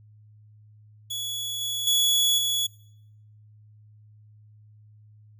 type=tone with level steps; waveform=sawtooth; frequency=3386 Hz; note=G#7; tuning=33 cents sharp; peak=-26 / -24 / -16 / -20 dBFS; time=1.1-2.67 s; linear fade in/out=10 ms; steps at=1.61 / 1.87 / 2.38 s; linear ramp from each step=2 ms; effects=noise-tail reverb RT60 0.8 s tail -24 dB re dry + added 106 Hz sine -50 dBFS peak until 5.39 s